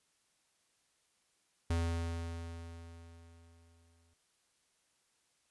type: tone with exponential decay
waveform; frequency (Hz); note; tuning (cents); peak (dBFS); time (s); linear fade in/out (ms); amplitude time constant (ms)
square; 83.9; E2; +31; -30; 1.7-4.14; 5; 530
effects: white hiss -75 dBFS RMS until 5.5 s + resampled to 24000 Hz